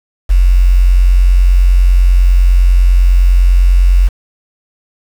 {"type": "tone with quantisation", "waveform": "sine", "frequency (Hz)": 44.98, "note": "F#1", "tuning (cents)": -48, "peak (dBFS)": -4, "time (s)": [0.29, 4.09], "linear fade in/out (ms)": 20, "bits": 5, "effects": []}